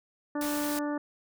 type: harmonic tone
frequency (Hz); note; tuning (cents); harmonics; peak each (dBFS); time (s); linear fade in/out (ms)
293.7; D4; 0; 1 / 2 / 3 / 4 / 5 / 6; -30 / -36 / -40 / -42 / -44 / -46; 0.35-0.98; 5
type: noise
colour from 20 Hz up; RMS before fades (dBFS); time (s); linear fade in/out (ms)
white; -37; 0.41-0.79; 2
effects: none